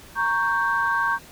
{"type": "chord", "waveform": "sine", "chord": "G diminished", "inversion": "first", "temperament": "equal", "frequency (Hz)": [932.3, 1108.7, 1568], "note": ["Bb5", "Db6", "G6"], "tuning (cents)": [0, 0, 0], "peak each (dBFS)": [-25, -24, -22], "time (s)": [0.15, 1.19], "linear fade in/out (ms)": 50, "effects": ["tanh soft clip ceiling -11 dBFS", "pink hiss -46 dBFS RMS until 1.31 s"]}